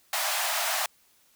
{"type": "high-pass noise", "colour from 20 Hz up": "pink", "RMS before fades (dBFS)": -28, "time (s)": [0.13, 0.86], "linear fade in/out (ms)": 2, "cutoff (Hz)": 610, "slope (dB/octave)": 96, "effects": ["white hiss -63 dBFS RMS until 1.35 s"]}